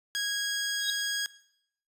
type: tone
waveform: 15% pulse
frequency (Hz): 1646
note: G#6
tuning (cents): -16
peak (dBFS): -22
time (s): 0.15-1.26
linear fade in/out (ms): 0
type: tone with exponential growth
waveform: triangle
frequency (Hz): 3796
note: A#7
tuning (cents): +31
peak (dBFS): -23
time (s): 0.79-0.9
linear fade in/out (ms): 1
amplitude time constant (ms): 23
effects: noise-tail reverb RT60 0.7 s tail -18 dB re dry + resampled to 32000 Hz